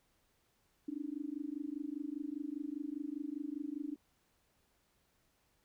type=tone with amplitude modulation; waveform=sine; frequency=293.7 Hz; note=D4; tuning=in tune; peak=-34 dBFS; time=0.88-3.96 s; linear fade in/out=5 ms; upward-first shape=sine; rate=25 Hz; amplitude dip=100%; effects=pink hiss -75 dBFS RMS until 5.64 s